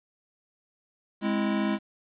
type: chord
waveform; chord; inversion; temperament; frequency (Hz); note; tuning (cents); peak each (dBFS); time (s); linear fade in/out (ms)
square; Ab augmented; none; equal; 207.7 / 261.6 / 329.6; Ab3 / C4 / E4; 0 / 0 / 0; -27 / -33 / -31; 1.21-1.79; 50
effects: resampled to 8000 Hz + 9-bit